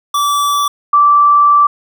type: tone pair in turn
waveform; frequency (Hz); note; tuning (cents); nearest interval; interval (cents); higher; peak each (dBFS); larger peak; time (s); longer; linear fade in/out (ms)
square / sine; 1157 / 1165.7; D6 / D6; -26 / -13; unison; 13; second; -12 / -5; second; 0.14-0.68 / 0.93-1.67; second; 5
effects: none